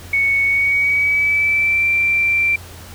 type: tone with pitch glide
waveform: sine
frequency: 2220 to 2352 Hz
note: C#7 to D7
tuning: +2 to +2 cents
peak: -13 dBFS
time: 0.13-2.56 s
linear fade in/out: 5 ms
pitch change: +100 cents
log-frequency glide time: 0.44-1.88 s
effects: added 87 Hz sine -37 dBFS peak until 2.94 s + pink hiss -39 dBFS RMS until 2.94 s